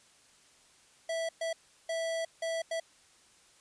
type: tone bursts at uneven times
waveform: square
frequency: 657 Hz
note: E5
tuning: 6 cents flat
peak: -32 dBFS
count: 5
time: 1.09-1.29 / 1.41-1.53 / 1.89-2.25 / 2.42-2.62 / 2.71-2.8 s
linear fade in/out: 5 ms
effects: white hiss -62 dBFS RMS until 3.6 s + resampled to 22050 Hz

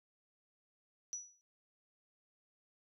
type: tone with exponential decay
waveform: sine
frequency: 5890 Hz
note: F#8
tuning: 9 cents flat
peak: -36 dBFS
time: 1.13-1.41 s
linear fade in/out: 0 ms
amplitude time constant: 60 ms
effects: none

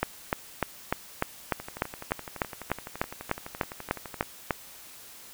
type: two click trains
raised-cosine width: 0.5 ms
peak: -22 / -9 dBFS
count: 32 / 16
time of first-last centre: 1.6-4.227 / 0.03-4.508 s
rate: 11.8 / 3.35 Hz
effects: white hiss -48 dBFS RMS until 5.33 s

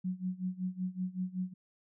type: tone with tremolo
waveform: sine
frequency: 184 Hz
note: F#3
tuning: 9 cents flat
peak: -30 dBFS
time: 0.04-1.54 s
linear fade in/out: 10 ms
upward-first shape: sine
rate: 5.3 Hz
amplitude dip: 90%
effects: none

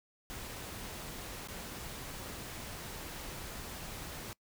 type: noise with dropouts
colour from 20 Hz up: pink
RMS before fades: -44 dBFS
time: 0.3-4.33 s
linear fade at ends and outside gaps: 0 ms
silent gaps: 1.474-1.485 s
effects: noise-tail reverb RT60 0.1 s tail -23 dB re dry

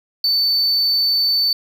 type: tone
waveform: triangle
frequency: 4523 Hz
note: C#8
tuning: 34 cents sharp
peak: -13 dBFS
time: 0.24-1.53 s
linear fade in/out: 2 ms
effects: none

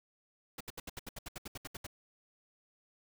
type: noise bursts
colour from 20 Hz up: pink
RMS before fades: -43 dBFS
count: 14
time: 0.58-1.867 s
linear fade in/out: 5 ms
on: 26 ms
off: 71 ms
effects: none

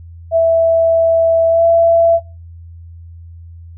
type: tone with pitch glide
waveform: sine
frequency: 659.3 to 669.3 Hz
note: E5 to E5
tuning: 0 to +26 cents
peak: -7 dBFS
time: 0.31-2.2 s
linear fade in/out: 50 ms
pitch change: +26 cents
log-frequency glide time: 1.49-1.64 s
effects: noise-tail reverb RT60 0.3 s tail -21 dB re dry + added 84 Hz sine -32 dBFS peak until 3.77 s

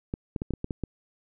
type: clicks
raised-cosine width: 3 ms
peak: -17 dBFS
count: 8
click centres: 0.139 / 0.362 / 0.419 / 0.507 / 0.537 / 0.644 / 0.708 / 0.837 s
effects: none

